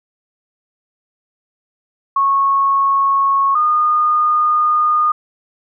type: tone pair in turn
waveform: sine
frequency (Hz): 1100 / 1223.3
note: C#6 / D#6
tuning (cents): -14 / -30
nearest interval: major second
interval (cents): 184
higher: second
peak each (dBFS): -11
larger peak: neither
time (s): 2.16-3.55 / 3.55-5.12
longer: second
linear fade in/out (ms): 5
effects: none